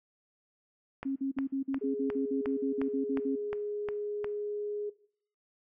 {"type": "click train", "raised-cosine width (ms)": 0.5, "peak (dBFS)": -23, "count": 10, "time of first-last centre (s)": [1.03, 4.244], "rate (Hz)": 2.8}
{"type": "tone bursts", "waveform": "sine", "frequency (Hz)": 270.9, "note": "C#4", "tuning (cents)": -40, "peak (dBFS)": -29, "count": 15, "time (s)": [1.05, 3.358], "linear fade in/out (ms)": 10, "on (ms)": 110, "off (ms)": 47}
{"type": "tone", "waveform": "sine", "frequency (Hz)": 415.3, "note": "G#4", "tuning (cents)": 0, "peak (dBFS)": -32, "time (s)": [1.81, 4.9], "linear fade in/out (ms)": 10}
{"effects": ["noise-tail reverb RT60 0.6 s tail -19 dB re dry"]}